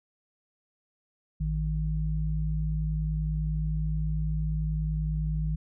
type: tone pair together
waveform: sine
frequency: 55 / 155.56 Hz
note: A1 / D#3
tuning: 0 / 0 cents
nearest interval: octave + tritone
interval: 1800 cents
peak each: -28 / -29 dBFS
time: 1.4-5.56 s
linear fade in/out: 10 ms
effects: none